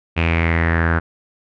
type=tone with low-pass filter sweep; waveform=sawtooth; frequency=83 Hz; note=E2; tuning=12 cents sharp; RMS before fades=-17 dBFS; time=0.16-1 s; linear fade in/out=20 ms; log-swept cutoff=2600 to 1500 Hz; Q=6.3; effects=none